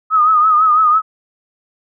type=tone with vibrato; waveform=sine; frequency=1254 Hz; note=D#6; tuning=13 cents sharp; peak=-8 dBFS; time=0.1-1.02 s; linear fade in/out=50 ms; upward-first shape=triangle; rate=6 Hz; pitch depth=79 cents each way; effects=none